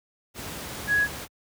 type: tone in noise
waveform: sine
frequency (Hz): 1670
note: G#6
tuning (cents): +9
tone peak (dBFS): -19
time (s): 0.87-1.08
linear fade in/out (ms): 50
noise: pink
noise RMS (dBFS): -36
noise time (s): 0.34-1.28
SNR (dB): +14
effects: high-pass 60 Hz 12 dB/octave